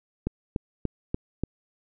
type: click train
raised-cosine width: 3 ms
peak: -13 dBFS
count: 5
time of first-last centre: 0.27-1.436 s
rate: 3.43 Hz
effects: none